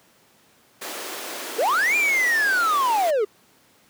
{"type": "high-pass noise", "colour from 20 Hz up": "pink", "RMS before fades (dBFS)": -33, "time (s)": [0.81, 3.11], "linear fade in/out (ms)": 10, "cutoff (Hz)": 310, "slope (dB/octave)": 24}
{"type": "linear two-way sweep", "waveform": "triangle", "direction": "up then down", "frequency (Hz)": [390.1, 2431, 390.1], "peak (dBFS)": -16, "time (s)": [1.58, 3.25], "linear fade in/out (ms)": 10, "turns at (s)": 1.96}
{"effects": ["pink hiss -57 dBFS RMS until 3.89 s", "high-pass 150 Hz 12 dB/octave"]}